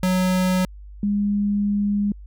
square / sine tone pair in turn, 184.4 / 204.1 Hz, F#3 / G#3, -6 / -30 cents, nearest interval major second, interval 176 cents, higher second, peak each -18 dBFS, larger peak neither, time 0.03-0.65 / 1.03-2.12 s, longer second, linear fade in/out 2 ms, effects added 50 Hz sine -37 dBFS peak until 2.26 s

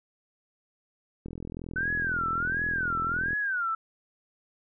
click train, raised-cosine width 3 ms, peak -25 dBFS, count 88, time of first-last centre 1.26-3.331 s, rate 42 Hz
sine tone with vibrato, 1495 Hz, F#6, 17 cents sharp, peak -26 dBFS, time 1.76-3.75 s, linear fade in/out 5 ms, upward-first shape sine, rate 1.4 Hz, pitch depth 210 cents each way
effects none

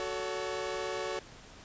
sawtooth chord, F# minor, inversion none, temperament equal with one note detuned, 370 / 440 / 564.7 Hz, F#4 / A4 / C#5, 0 / 0 / +32 cents, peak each -34 dBFS, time 0-1.19 s, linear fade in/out 0 ms, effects pink hiss -52 dBFS RMS until 1.64 s + resampled to 16000 Hz

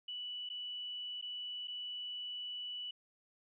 sine tone with dropouts, 2960 Hz, F#7, in tune, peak -40 dBFS, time 0.08-2.91 s, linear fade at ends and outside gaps 5 ms, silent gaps 0.491-0.499 / 1.214-1.224 / 1.674-1.68 s, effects none

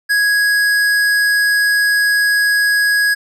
sine tone with tanh clipping, 1661.2 Hz, G#6, in tune, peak -13 dBFS, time 0.09-3.15 s, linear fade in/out 20 ms, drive 17 dB, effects none

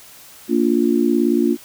sine chord, Bb major, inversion none, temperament just, 233.1 / 291.4 / 349.6 Hz, Bb3 / D4 / F4, 0 / -13 / +2 cents, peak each -18 dBFS, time 0.48-1.57 s, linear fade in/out 50 ms, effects white hiss -43 dBFS RMS until 1.64 s

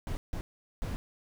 brown noise bursts at uneven times, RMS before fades -34 dBFS, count 3, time 0.07-0.17 / 0.33-0.41 / 0.82-0.96 s, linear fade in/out 0 ms, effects none

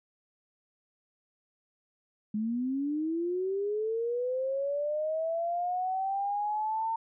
sine linear sweep, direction up, 207.7 to 910 Hz, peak -28 dBFS, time 2.34-6.96 s, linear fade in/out 5 ms, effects none

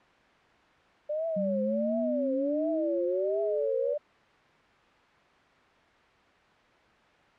sine tone with vibrato, 587.3 Hz, D5, in tune, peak -28 dBFS, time 1.09-3.98 s, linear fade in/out 10 ms, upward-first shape triangle, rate 1.4 Hz, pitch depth 220 cents each way
sine exponential sweep, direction up, 188.5 to 493.4 Hz, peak -29 dBFS, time 1.36-3.94 s, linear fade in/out 10 ms
effects white hiss -59 dBFS RMS until 7.38 s + low-pass 2000 Hz 12 dB/octave

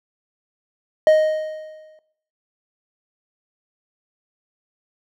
triangle tone with exponential decay, 622.3 Hz, D#5, in tune, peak -6 dBFS, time 1.07-1.99 s, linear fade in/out 1 ms, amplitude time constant 200 ms, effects noise-tail reverb RT60 0.7 s tail -17 dB re dry

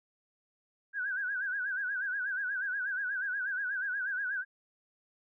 sine tone with vibrato, 1558 Hz, G6, 11 cents flat, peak -31 dBFS, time 0.93-4.45 s, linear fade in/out 50 ms, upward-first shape sine, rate 8.3 Hz, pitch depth 110 cents each way, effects none

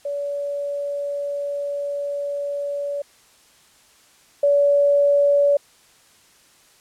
sine tone pair in turn, 571 / 571 Hz, D5 / D5, -49 / -49 cents, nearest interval unison, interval 0 cents, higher neither, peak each -23 / -13 dBFS, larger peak second, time 0.05-3.02 / 4.43-5.57 s, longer first, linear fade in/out 5 ms, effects white hiss -54 dBFS RMS until 6.8 s + low-pass 10000 Hz 12 dB/octave

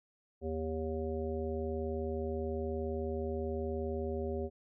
harmonic tone, 79.5 Hz, D#2, 38 cents sharp, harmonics 1 / 3 / 5 / 7 / 9, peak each -38 / -41 / -37 / -42 / -48 dBFS, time 0.41-4.5 s, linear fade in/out 50 ms, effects none

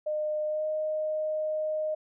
sine tone with pitch glide, 609 to 618.6 Hz, D#5 to D#5, -37 to -10 cents, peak -27 dBFS, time 0.06-1.95 s, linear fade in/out 10 ms, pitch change +27 cents, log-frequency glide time 0.46-0.65 s, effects none

